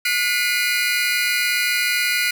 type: tone cluster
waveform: 30% pulse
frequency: 1446 / 2013 / 2140 / 2425 Hz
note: F#6 / B6 / C7 / D#7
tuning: -40 / +33 / +38 / -45 cents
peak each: -21 dBFS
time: 0.05-2.31 s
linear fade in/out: 5 ms
effects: none